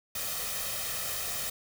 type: noise with comb filter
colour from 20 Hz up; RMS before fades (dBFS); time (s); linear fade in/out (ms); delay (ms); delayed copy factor
white; -34; 0.15-1.5; 5; 1.6; +0.65
effects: none